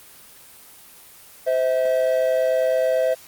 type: tone pair together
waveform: triangle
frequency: 517.8 / 647 Hz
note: C5 / E5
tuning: -18 / -32 cents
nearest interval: major third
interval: 386 cents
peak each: -18 / -18 dBFS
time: 1.46-3.15 s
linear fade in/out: 20 ms
effects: white hiss -46 dBFS RMS until 3.27 s + Opus 24 kbps